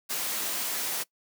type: noise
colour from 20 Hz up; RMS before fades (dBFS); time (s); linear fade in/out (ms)
white; -31; 0.09-1.04; 20
effects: noise-tail reverb RT60 0.1 s tail -22 dB re dry + high-pass 200 Hz 12 dB/octave